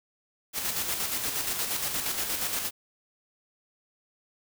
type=noise with tremolo; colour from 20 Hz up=white; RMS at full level=-29 dBFS; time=0.53-2.71 s; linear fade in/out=50 ms; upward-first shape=square; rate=8.5 Hz; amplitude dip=40%; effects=none